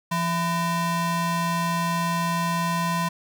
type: ring-modulated tone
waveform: square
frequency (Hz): 418.2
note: G#4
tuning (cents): +12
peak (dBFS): -20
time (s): 0.11-3.09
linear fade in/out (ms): 10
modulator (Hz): 589
effects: none